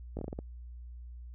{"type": "slowing click train", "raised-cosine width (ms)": 2, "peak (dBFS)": -24, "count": 7, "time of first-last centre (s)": [0.17, 0.389], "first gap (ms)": 19, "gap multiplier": 1.26, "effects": ["added 60 Hz sine -43 dBFS peak until 1.34 s"]}